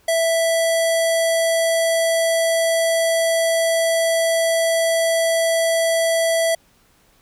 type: tone with low-pass filter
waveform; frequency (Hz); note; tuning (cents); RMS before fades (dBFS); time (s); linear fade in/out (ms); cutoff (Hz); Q
square; 659.3; E5; 0; -18; 0.08-6.55; 5; 11000; 2.1
effects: pink hiss -57 dBFS RMS until 7.21 s